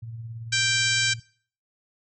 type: tone with tremolo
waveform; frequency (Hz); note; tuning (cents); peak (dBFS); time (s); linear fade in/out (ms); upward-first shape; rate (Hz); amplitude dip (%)
sine; 114.7; A#2; -28; -32; 0.02-1.2; 10; triangle; 18; 50
type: harmonic tone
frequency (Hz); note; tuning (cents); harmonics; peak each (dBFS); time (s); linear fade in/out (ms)
784; G5; 0; 2 / 3 / 4 / 5 / 6 / 7 / 8 / 9 / 10; -26 / -28 / -29 / -30 / -31 / -31 / -32 / -33 / -33; 0.52-1.14; 10
effects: noise-tail reverb RT60 0.5 s tail -23 dB re dry

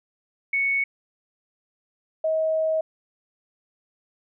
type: tone pair in turn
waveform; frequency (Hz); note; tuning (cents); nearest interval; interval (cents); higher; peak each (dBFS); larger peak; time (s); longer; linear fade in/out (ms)
sine; 2217 / 635.6; C#7 / D#5; 0 / +37; octave + minor seventh; 2163; first; -20 / -20; neither; 0.53-0.84 / 2.24-2.81; second; 5
effects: none

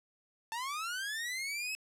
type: linear sweep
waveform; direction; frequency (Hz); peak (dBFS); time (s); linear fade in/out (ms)
sawtooth; up; 880 to 2604; -32; 0.52-1.75; 0
effects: low-pass 12000 Hz 12 dB/octave

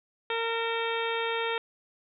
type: harmonic tone with a mistuned harmonic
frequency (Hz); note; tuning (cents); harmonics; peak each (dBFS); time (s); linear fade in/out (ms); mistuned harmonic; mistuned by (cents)
458.5; A#4; -29; 1 / 2 / 3 / 4 / 5 / 6 / 7 / 8; -31 / -34 / -36 / -37 / -38 / -39 / -39 / -40; 0.3-1.58; 2; 6; -60
effects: none

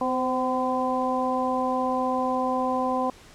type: harmonic tone with a mistuned harmonic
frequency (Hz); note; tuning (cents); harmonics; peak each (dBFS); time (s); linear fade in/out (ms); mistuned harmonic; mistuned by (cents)
254.8; C4; -46; 1 / 2 / 3 / 4; -28 / -28 / -28 / -28; 0.01-3.1; 2; 2; +30
effects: pink hiss -50 dBFS RMS until 3.34 s + low-pass 9000 Hz 12 dB/octave

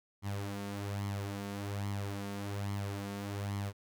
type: tone with flanger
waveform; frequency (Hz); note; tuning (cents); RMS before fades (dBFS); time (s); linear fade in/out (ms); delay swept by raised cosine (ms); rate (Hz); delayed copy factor
sawtooth; 100.5; G2; +44; -38; 0.22-3.73; 50; 0.94 to 4.44; 1.2; +0.6
effects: none

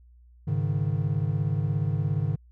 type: chord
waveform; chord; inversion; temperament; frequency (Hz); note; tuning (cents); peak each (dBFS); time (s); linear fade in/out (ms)
triangle; Ab suspended fourth; none; equal; 103.83 / 138.59 / 155.56; Ab2 / Db3 / Eb3; 0 / 0 / 0; -26; 0.47-2.36; 10
effects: added 60 Hz sine -51 dBFS peak until 2.51 s

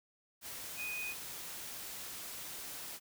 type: tone in noise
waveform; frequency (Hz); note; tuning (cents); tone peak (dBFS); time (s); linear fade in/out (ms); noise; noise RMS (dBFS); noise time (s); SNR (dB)
sine; 2489; D#7; 0; -38; 0.76-1.15; 50; white; -45; 0.41-3; +4
effects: none

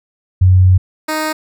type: tone pair in turn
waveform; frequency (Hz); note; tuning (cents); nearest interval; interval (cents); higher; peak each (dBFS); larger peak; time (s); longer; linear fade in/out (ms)
sine / 10% pulse; 92.4 / 310.8; F#2 / D#4; -2 / -2; octave + major sixth; 2100; second; -5 / -8; first; 0.41-0.78 / 1.08-1.33; first; 10
effects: none

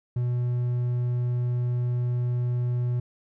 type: tone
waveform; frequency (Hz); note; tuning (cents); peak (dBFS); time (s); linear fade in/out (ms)
triangle; 122.4; B2; -15; -21; 0.16-3; 5
effects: none

